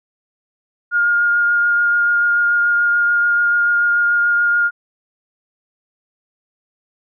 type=tone with vibrato; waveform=sine; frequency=1418 Hz; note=F6; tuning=26 cents sharp; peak=-12 dBFS; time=0.91-4.71 s; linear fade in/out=50 ms; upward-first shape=triangle; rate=6.9 Hz; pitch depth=12 cents each way; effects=none